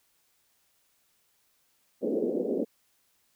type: band-pass noise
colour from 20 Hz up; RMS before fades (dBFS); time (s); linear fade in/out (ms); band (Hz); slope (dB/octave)
white; -29; 2.01-2.65; 20; 210 to 520; 48
effects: white hiss -70 dBFS RMS until 3.35 s